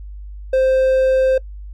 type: tone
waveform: triangle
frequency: 523.3 Hz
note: C5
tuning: in tune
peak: -10 dBFS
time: 0.53-1.38 s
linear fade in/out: 5 ms
effects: noise-tail reverb RT60 0.1 s tail -22 dB re dry + added 50 Hz sine -30 dBFS peak until 1.73 s